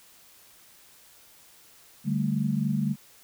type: chord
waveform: sine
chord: D suspended fourth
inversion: none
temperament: equal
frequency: 146.83 / 196 / 220 Hz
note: D3 / G3 / A3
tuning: 0 / 0 / 0 cents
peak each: -28 dBFS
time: 2.04-2.96 s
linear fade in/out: 50 ms
effects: white hiss -55 dBFS RMS until 3.23 s